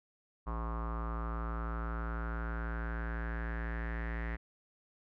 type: tone with low-pass filter sweep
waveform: square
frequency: 57 Hz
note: A#1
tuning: 38 cents flat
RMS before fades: -37 dBFS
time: 0.46-4.37 s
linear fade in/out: 20 ms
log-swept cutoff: 1100 to 1900 Hz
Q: 6.2
effects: none